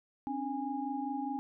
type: tone cluster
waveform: sine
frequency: 266.6 / 291.5 / 822 Hz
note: C4 / D4 / G#5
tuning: +33 / -13 / -18 cents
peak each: -37 / -39 / -37 dBFS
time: 0.27-1.39 s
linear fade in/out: 0 ms
effects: none